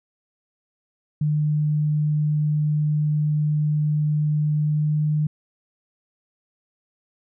sine tone with pitch glide, 150.7 to 151.66 Hz, D3 to D#3, +45 to -44 cents, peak -18 dBFS, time 1.21-5.27 s, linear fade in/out 5 ms, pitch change +11 cents, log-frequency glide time 4.6-5.01 s, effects none

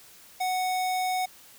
square tone, 740 Hz, F#5, in tune, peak -26 dBFS, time 0.4-1.26 s, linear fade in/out 10 ms, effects white hiss -52 dBFS RMS until 1.58 s

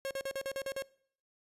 45% pulse tone bursts, 542 Hz, C#5, 39 cents flat, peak -34 dBFS, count 8, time 0.05-0.822 s, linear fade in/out 0 ms, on 58 ms, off 44 ms, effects noise-tail reverb RT60 0.6 s tail -23 dB re dry + resampled to 32000 Hz

